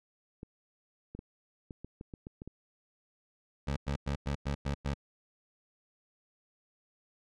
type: clicks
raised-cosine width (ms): 3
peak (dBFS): -30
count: 10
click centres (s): 0.431 / 1.15 / 1.191 / 1.708 / 1.846 / 2.011 / 2.138 / 2.269 / 2.419 / 2.476
type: tone bursts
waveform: 20% pulse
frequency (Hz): 70.6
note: C#2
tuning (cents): +32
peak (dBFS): -26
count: 7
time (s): 3.67-4.942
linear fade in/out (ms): 10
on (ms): 96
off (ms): 100
effects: low-pass 6000 Hz 12 dB/octave